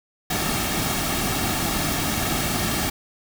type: noise with comb filter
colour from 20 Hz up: pink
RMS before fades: -24 dBFS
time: 0.3-2.9 s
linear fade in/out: 5 ms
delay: 2 ms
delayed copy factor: -0.55
effects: none